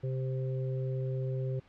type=harmonic tone; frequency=130.81 Hz; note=C3; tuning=in tune; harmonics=1 / 3 / 4; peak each=-31 / -40 / -42 dBFS; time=0.03-1.6 s; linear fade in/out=10 ms; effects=pink hiss -62 dBFS RMS until 1.68 s + low-pass 3000 Hz 12 dB/octave